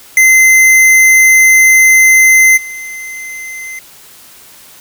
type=tone with level steps; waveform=square; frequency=2066 Hz; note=C7; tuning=22 cents flat; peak=-4 / -23 dBFS; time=0.17-3.79 s; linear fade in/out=2 ms; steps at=2.56 s; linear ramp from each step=20 ms; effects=white hiss -38 dBFS RMS until 4.8 s